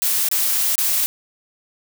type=noise with dropouts; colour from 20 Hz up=blue; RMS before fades=-19 dBFS; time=0.02-1.06 s; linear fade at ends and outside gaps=0 ms; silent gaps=0.287-0.314 / 0.755-0.78 s; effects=none